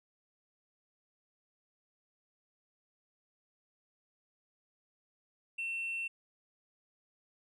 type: tone with tanh clipping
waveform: sine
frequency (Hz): 2700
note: E7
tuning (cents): +41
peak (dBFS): -35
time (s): 5.58-6.08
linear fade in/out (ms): 10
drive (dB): 1
effects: none